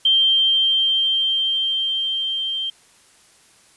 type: tone with level ramp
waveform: sine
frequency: 3153 Hz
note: G7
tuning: 9 cents sharp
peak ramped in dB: -12 to -22 dBFS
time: 0.05-2.7 s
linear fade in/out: 5 ms
effects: white hiss -53 dBFS RMS until 3.76 s + resampled to 24000 Hz